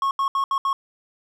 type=tone bursts at uneven times; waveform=triangle; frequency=1094 Hz; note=C#6; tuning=23 cents flat; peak=-17 dBFS; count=5; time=0.02-0.11 / 0.19-0.28 / 0.35-0.44 / 0.51-0.58 / 0.65-0.73 s; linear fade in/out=2 ms; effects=none